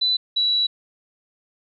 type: tone pair in turn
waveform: sine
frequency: 3993 / 3924 Hz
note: B7 / B7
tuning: +18 / -12 cents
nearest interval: unison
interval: 30 cents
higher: first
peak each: -17 dBFS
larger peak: neither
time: 0.01-0.17 / 0.36-0.67 s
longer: second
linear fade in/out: 10 ms
effects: none